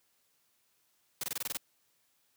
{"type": "noise bursts", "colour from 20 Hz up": "white", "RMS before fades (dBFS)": -35, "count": 8, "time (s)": [1.21, 1.571], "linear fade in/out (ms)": 2, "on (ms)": 25, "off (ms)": 23, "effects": ["white hiss -73 dBFS RMS until 2.36 s", "high-pass 80 Hz 12 dB/octave"]}